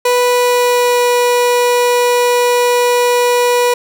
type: tone with pitch glide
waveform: 30% pulse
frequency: 492 to 487.5 Hz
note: B4 to B4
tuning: -7 to -23 cents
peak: -7 dBFS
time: 0.05-3.74 s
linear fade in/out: 5 ms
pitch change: -16 cents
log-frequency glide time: 0.21-1.08 s
effects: none